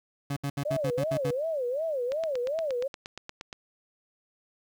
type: tone bursts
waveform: 30% pulse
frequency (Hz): 141.1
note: C#3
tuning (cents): +31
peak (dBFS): -26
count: 8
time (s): 0.3-1.31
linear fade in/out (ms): 5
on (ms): 65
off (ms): 70
type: tone with vibrato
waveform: sine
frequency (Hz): 563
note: C#5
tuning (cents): +27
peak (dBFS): -27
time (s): 0.65-2.88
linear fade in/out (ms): 10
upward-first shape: sine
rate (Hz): 2.7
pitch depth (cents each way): 270
type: click train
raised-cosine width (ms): 0.2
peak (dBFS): -21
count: 13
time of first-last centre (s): 2.12-3.528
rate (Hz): 8.52
effects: 10-bit